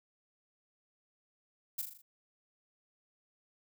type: noise with echo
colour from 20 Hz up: violet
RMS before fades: -35 dBFS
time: 1.78-1.82 s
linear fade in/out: 10 ms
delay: 40 ms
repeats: 5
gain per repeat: -5 dB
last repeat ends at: 2.02 s
effects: none